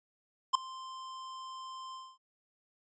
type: tone with ADSR envelope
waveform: square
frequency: 1044 Hz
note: C6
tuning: 4 cents flat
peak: -20 dBFS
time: 0.53-2.18 s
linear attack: 20 ms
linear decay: 4 ms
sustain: -23 dB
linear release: 240 ms
effects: resampled to 16000 Hz